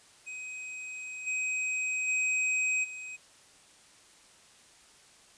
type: tone with level steps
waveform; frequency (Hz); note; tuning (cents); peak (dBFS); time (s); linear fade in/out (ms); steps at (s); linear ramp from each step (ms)
square; 2520; D#7; +21; -39 / -30 / -27 / -40; 0.26-3.17; 20; 1.26 / 2.07 / 2.83; 20
effects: white hiss -58 dBFS RMS until 5.37 s + resampled to 22050 Hz